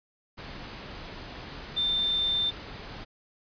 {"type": "tone in noise", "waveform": "sine", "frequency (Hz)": 3580, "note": "A7", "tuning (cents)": 29, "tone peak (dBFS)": -24, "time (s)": [1.76, 2.51], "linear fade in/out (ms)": 20, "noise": "pink", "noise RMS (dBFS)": -41, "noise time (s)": [0.37, 3.05], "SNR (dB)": 14, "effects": ["resampled to 11025 Hz"]}